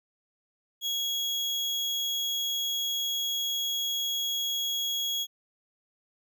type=tone; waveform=35% pulse; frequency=3322 Hz; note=G#7; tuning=in tune; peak=-26 dBFS; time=0.81-5.27 s; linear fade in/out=50 ms; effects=none